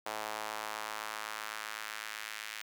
sawtooth tone with high-pass filter sweep, 107.9 Hz, A2, 33 cents flat, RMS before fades -41 dBFS, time 0.06-2.62 s, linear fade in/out 5 ms, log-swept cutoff 730 to 2000 Hz, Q 1.4, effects none

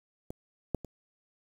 clicks, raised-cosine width 2 ms, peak -25 / -15 / -28 dBFS, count 3, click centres 0.305 / 0.747 / 0.847 s, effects 8-bit

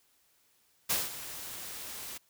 white noise with ADSR envelope, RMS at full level -28 dBFS, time 0.89-2.18 s, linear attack 15 ms, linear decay 190 ms, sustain -14 dB, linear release 11 ms, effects white hiss -69 dBFS RMS until 2.29 s

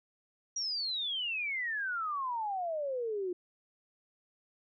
sine exponential sweep, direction down, 5790 to 349.2 Hz, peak -32 dBFS, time 0.56-3.33 s, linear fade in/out 5 ms, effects none

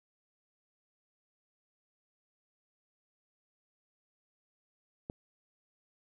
click, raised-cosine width 2 ms, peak -25 dBFS, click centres 5.099 s, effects none

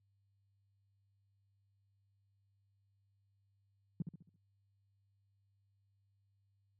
sine tone with echo, 164.81 Hz, E3, in tune, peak -32 dBFS, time 4-4.02 s, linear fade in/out 2 ms, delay 68 ms, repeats 5, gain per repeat -7 dB, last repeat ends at 4.36 s, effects added 99 Hz sine -70 dBFS peak until 6.79 s + high-pass 100 Hz 12 dB/octave

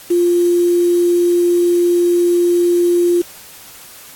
sine tone with quantisation, 349.2 Hz, F4, in tune, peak -10 dBFS, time 0.1-3.22 s, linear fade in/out 10 ms, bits 5, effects white hiss -38 dBFS RMS until 4.15 s + AAC 64 kbps

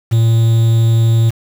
triangle tone with quantisation, 114 Hz, A#2, 38 cents flat, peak -6 dBFS, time 0.11-1.31 s, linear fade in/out 20 ms, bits 5, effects none

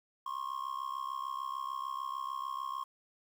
triangle tone with amplitude modulation, 1078 Hz, C#6, 49 cents flat, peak -30 dBFS, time 0.26-2.84 s, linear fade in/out 5 ms, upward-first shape sine, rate 66.7 Hz, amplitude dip 90%, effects 10-bit

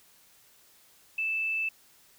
sine tone, 2637 Hz, E7, in tune, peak -27 dBFS, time 1.18-1.69 s, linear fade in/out 5 ms, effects white hiss -60 dBFS RMS until 2.18 s

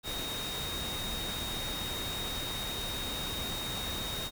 sine tone in noise, 3729 Hz, A#7, in tune, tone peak -37 dBFS, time 0.03-4.31 s, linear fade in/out 50 ms, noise pink, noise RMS -38 dBFS, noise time 0.03-4.31 s, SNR -2 dB, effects none

